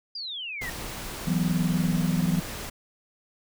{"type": "exponential sweep", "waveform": "sine", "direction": "down", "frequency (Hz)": [4933, 1813], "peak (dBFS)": -32, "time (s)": [0.15, 0.7], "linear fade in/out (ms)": 5}
{"type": "noise", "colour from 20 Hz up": "pink", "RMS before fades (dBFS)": -36, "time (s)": [0.61, 2.7], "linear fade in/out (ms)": 10}
{"type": "chord", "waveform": "sine", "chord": "E suspended second", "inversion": "none", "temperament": "just", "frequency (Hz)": [164.81, 185.42, 247.2], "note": ["E3", "F#3", "B3"], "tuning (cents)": [0, 4, 2], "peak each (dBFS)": [-25, -26, -30], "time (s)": [1.27, 2.4], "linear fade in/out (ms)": 5}
{"effects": []}